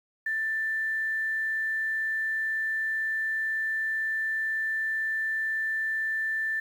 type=tone with quantisation; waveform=sine; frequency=1771 Hz; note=A6; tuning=11 cents sharp; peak=-26 dBFS; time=0.26-6.6 s; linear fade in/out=5 ms; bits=9; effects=none